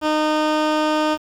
15% pulse tone with low-pass filter, 307 Hz, D#4, 23 cents flat, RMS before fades -19 dBFS, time 0.01-1.18 s, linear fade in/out 50 ms, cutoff 5100 Hz, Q 0.61, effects 7-bit

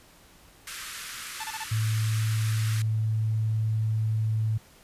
pink band-pass noise, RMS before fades -39 dBFS, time 0.67-2.82 s, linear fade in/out 2 ms, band 1200 to 13000 Hz, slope 48 dB/octave
sawtooth tone bursts, 880 Hz, A5, in tune, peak -29 dBFS, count 4, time 1.4-1.64 s, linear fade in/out 5 ms, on 39 ms, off 28 ms
sine tone, 109.9 Hz, A2, 2 cents flat, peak -23 dBFS, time 1.71-4.58 s, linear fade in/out 10 ms
effects pink hiss -55 dBFS RMS until 4.83 s + resampled to 32000 Hz

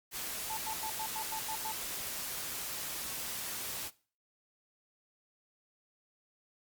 white noise, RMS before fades -39 dBFS, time 0.11-3.91 s, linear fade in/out 50 ms
sine tone bursts, 880 Hz, A5, in tune, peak -37 dBFS, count 8, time 0.5-1.718 s, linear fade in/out 2 ms, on 70 ms, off 94 ms
effects noise-tail reverb RT60 0.4 s tail -20 dB re dry + Opus 48 kbps

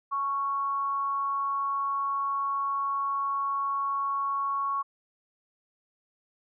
sine tone with frequency modulation, 1108.7 Hz, C#6, in tune, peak -26 dBFS, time 0.11-4.83 s, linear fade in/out 20 ms, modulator 255 Hz, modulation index 0.24, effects none

